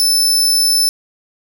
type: tone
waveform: sawtooth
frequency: 5274 Hz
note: E8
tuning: in tune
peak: -8 dBFS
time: 0-0.89 s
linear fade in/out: 0 ms
effects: 8-bit